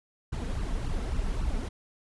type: noise with flanger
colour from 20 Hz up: brown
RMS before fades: -30 dBFS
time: 0.32-1.69 s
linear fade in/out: 10 ms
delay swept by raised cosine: 0.68 to 4.58 ms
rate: 3.6 Hz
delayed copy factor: +0.8
effects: resampled to 24000 Hz